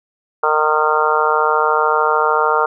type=harmonic tone; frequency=153.5 Hz; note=D#3; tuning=23 cents flat; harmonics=3 / 4 / 5 / 6 / 7 / 8 / 9; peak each=-19 / -23 / -22 / -19 / -22 / -19 / -19 dBFS; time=0.43-2.66 s; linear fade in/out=5 ms; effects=none